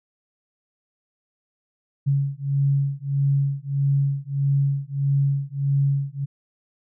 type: beating tone pair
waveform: sine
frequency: 138.59 / 140.19 Hz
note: C#3 / C#3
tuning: 0 / +20 cents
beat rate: 1.6 Hz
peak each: -22 dBFS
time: 2.06-6.26 s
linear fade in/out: 20 ms
effects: none